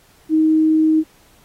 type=tone; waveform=sine; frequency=314.5 Hz; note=D#4; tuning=19 cents sharp; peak=-11 dBFS; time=0.29-1.04 s; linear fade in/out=50 ms; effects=pink hiss -53 dBFS RMS until 1.44 s + AAC 48 kbps